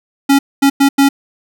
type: tone bursts at uneven times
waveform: square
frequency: 277.2 Hz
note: C#4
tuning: in tune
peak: -7 dBFS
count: 4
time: 0.29-0.39 / 0.62-0.7 / 0.8-0.89 / 0.98-1.09 s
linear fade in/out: 10 ms
effects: none